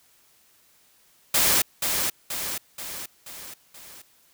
white noise with echo, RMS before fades -20 dBFS, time 1.34-1.62 s, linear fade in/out 5 ms, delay 480 ms, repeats 5, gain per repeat -5 dB, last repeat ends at 4.02 s, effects white hiss -60 dBFS RMS until 4.33 s

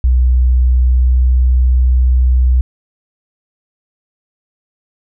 sine tone with pitch glide, 62.4 to 62.8 Hz, B1 to B1, +19 to +30 cents, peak -7 dBFS, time 0.04-2.61 s, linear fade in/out 0 ms, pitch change +11 cents, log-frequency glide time 0.85-1.21 s, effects none

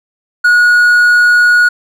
triangle tone, 1452 Hz, F#6, 33 cents flat, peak -3 dBFS, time 0.44-1.69 s, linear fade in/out 10 ms, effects none

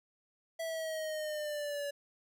square exponential sweep, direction down, 659.3 to 569 Hz, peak -36 dBFS, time 0.59-1.91 s, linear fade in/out 10 ms, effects none

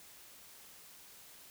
silence, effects white hiss -56 dBFS RMS until 1.5 s

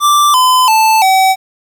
square tone with pitch steps, 1174.7 / 1016.7 / 880 / 761.7 Hz, D6 / B5 / A5 / G5, 0 / +50 / 0 / -50 cents, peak -7 dBFS, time 0-1.36 s, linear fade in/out 50 ms, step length 340 ms, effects 8-bit

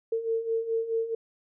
sine beating tone pair, 450 / 454.7 Hz, A4 / A#4, +39 / -43 cents, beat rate 4.7 Hz, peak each -32 / -27 dBFS, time 0.12-1.15 s, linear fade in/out 5 ms, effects none

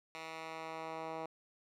10% pulse tone with band-pass filter sweep, 161 Hz, E3, 41 cents flat, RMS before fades -44 dBFS, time 0.15-1.26 s, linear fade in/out 0 ms, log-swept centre 2300 to 790 Hz, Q 0.82, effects none

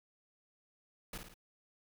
pink noise with echo, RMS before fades -43 dBFS, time 1.13-1.18 s, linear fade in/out 5 ms, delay 54 ms, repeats 3, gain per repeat -5 dB, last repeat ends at 1.342 s, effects none

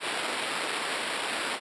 white noise with sample-and-hold, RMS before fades -31 dBFS, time 0-1.6 s, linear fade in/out 50 ms, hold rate 6300 Hz, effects high-pass 300 Hz 12 dB/octave + resampled to 24000 Hz

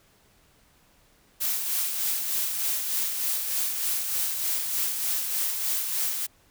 blue noise with tremolo, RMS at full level -26 dBFS, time 1.4-6.27 s, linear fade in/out 20 ms, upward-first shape sine, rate 3.3 Hz, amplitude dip 40%, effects pink hiss -61 dBFS RMS until 6.5 s

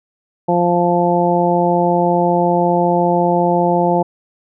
harmonic tone, 174.6 Hz, F3, in tune, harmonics 1 / 2 / 3 / 4 / 5, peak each -18 / -18 / -18 / -18 / -18 dBFS, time 0.48-4.03 s, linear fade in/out 10 ms, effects none

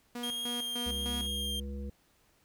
sawtooth tone with tremolo, 241.3 Hz, B3, 40 cents flat, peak -33 dBFS, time 0.15-1.27 s, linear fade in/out 5 ms, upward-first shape square, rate 3.3 Hz, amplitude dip 75%
45% pulse tone with vibrato, 3221 Hz, G7, 46 cents sharp, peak -34 dBFS, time 0.23-1.6 s, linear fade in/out 5 ms, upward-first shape triangle, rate 1.3 Hz, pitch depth 20 cents each way
harmonic tone, 69.2 Hz, C#2, 2 cents flat, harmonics 1 / 3 / 5 / 7, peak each -37 / -42 / -53 / -48 dBFS, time 0.86-1.9 s, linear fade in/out 5 ms
effects pink hiss -68 dBFS RMS until 2.44 s

